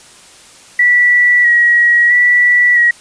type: tone with vibrato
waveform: sine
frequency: 1931 Hz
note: B6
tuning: 39 cents flat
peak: -6 dBFS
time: 0.79-2.91 s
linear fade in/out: 5 ms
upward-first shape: square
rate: 0.76 Hz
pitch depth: 21 cents each way
effects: white hiss -40 dBFS RMS until 3 s + resampled to 22050 Hz